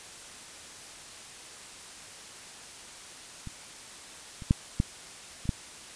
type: clicks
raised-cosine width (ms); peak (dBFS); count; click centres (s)
5; -26 / -28 / -8 / -11 / -28 / -13; 6; 3.473 / 4.422 / 4.509 / 4.801 / 5.455 / 5.492
effects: white hiss -46 dBFS RMS until 5.95 s + resampled to 22050 Hz